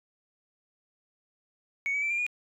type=tone with pitch steps; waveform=sine; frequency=2226 / 2278 / 2331 / 2386 / 2442 Hz; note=C#7 / C#7 / D7 / D7 / D#7; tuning=+7 / +47 / -14 / +27 / -33 cents; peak=-25 dBFS; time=1.86-2.265 s; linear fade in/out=0 ms; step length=81 ms; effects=tanh soft clip ceiling -23 dBFS